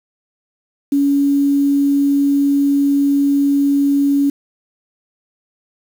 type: tone with quantisation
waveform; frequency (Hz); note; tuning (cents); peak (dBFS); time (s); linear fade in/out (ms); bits
sine; 281.5; C#4; +27; -11; 0.92-4.3; 5; 6
effects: none